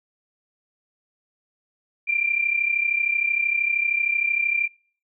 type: tone pair together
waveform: sine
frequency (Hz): 2349 / 2382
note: D7 / D7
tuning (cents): 0 / +24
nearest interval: unison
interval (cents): 24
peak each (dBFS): -25 / -21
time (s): 2.07-4.68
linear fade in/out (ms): 20
effects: noise-tail reverb RT60 0.5 s tail -26 dB re dry